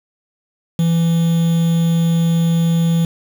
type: tone with quantisation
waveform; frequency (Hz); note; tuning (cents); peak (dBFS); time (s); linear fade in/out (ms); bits
triangle; 166.7; E3; +20; -10; 0.79-3.05; 2; 5
effects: none